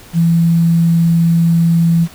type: tone with quantisation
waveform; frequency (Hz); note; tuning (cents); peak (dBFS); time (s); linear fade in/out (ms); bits
sine; 167.3; E3; +26; -8; 0.13-2.08; 50; 6
effects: pink hiss -39 dBFS RMS until 2.14 s